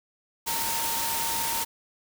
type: tone in noise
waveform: sine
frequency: 917 Hz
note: A#5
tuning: 29 cents flat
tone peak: -32 dBFS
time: 0.46-1.65 s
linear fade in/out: 20 ms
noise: white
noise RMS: -29 dBFS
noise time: 0.46-1.65 s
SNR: -6 dB
effects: none